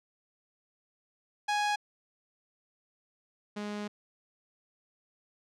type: tone pair in turn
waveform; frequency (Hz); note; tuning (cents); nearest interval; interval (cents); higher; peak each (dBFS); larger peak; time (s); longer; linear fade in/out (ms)
sawtooth; 830.6 / 207.7; G#5 / G#3; 0 / 0; 2 octaves; 2400; first; -23 / -31; first; 1.48-1.76 / 3.56-3.88; second; 10
effects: low-pass 6000 Hz 12 dB/octave